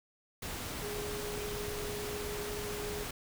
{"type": "tone in noise", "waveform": "sine", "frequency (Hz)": 415.3, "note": "G#4", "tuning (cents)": 0, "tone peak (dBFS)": -39, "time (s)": [0.82, 3.04], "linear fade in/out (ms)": 5, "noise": "pink", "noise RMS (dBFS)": -40, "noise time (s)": [0.42, 3.11], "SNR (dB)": -2, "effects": []}